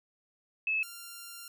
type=tone pair in turn; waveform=sine / 5% pulse; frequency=2601 / 1388.6 Hz; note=E7 / F6; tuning=-24 / -10 cents; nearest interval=major seventh; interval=1086 cents; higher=first; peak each=-27 / -32 dBFS; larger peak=first; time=0.67-0.83 / 0.83-1.48 s; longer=second; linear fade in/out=2 ms; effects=none